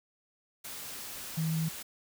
sine tone in noise, 160.7 Hz, E3, 44 cents flat, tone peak -28 dBFS, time 1.37-1.69 s, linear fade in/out 10 ms, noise white, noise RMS -42 dBFS, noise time 0.64-1.83 s, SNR +11 dB, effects none

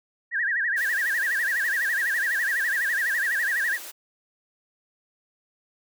sine tone with vibrato, 1747 Hz, A6, 13 cents flat, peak -22 dBFS, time 0.31-3.79 s, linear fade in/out 50 ms, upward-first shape sine, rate 12 Hz, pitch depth 180 cents each way
white high-pass noise, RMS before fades -39 dBFS, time 0.76-3.92 s, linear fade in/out 20 ms, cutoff 310 Hz, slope 48 dB/octave
effects none

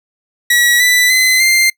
sawtooth tone with pitch steps, 1928 / 1982.2 / 2038 / 2095 Hz, B6 / B6 / C7 / C7, -42 / +6 / -46 / +2 cents, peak -5 dBFS, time 0.5-1.7 s, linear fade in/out 5 ms, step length 300 ms, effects noise-tail reverb RT60 0.1 s tail -24 dB re dry

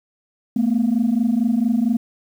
sine tone pair together, 220 / 244.4 Hz, A3 / B3, 0 / -18 cents, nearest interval major second, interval 182 cents, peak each -17 dBFS, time 0.56-1.97 s, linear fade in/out 5 ms, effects tanh soft clip ceiling -11 dBFS + 8-bit

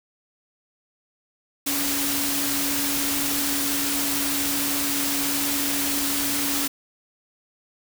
sine tone in noise, 282.7 Hz, C#4, 34 cents sharp, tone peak -29 dBFS, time 1.66-6.68 s, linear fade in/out 10 ms, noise white, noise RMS -25 dBFS, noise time 1.66-6.68 s, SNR -7 dB, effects none

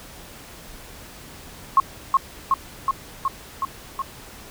sine tone with echo, 1081 Hz, C#6, 44 cents flat, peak -10 dBFS, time 1.77-1.8 s, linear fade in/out 2 ms, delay 370 ms, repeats 6, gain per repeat -2 dB, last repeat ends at 4.02 s, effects pink hiss -42 dBFS RMS until 4.5 s

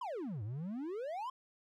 triangle exponential two-way sweep, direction down then up, 1080 to 98 to 1080 Hz, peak -36 dBFS, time 0.01-1.3 s, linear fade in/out 5 ms, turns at 0.43 s, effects none

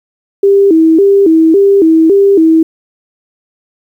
sine tone with vibrato, 357.8 Hz, F4, 42 cents sharp, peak -3 dBFS, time 0.43-2.63 s, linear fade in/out 5 ms, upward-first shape square, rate 1.8 Hz, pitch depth 180 cents each way, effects 7-bit

